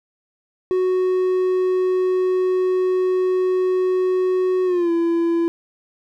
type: tone with pitch glide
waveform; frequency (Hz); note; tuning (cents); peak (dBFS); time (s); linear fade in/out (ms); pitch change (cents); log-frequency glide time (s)
triangle; 369.5 to 336.9; F#4 to E4; -2 to +38; -14; 0.71-5.48; 0; -160; 4.65-4.91
effects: none